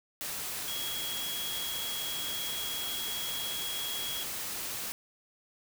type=tone in noise; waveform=sine; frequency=3313 Hz; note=G#7; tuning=5 cents flat; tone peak=-36 dBFS; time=0.68-4.23 s; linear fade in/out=0 ms; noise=white; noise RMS=-37 dBFS; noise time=0.21-4.92 s; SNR=-2 dB; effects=none